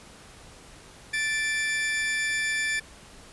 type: tone pair together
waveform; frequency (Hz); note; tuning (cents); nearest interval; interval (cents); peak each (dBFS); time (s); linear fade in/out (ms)
40% pulse; 1756 / 2344; A6 / D7; -4 / -4; perfect fourth; 500; -26 / -29; 1.13-2.8; 10
effects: pink hiss -49 dBFS RMS until 3.32 s + resampled to 24000 Hz